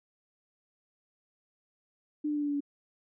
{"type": "tone with pitch steps", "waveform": "sine", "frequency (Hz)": [299.5, 296.6, 293.7, 290.8, 288, 285.2], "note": ["D4", "D4", "D4", "D4", "D4", "C#4"], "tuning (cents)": [34, 17, 0, -17, -34, 49], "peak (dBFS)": -28, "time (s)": [2.24, 2.606], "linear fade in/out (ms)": 10, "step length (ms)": 61, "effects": []}